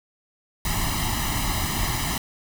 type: noise with comb filter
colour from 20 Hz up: pink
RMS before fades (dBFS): -25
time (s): 0.65-2.18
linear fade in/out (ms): 2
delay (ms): 1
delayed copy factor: +0.85
effects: none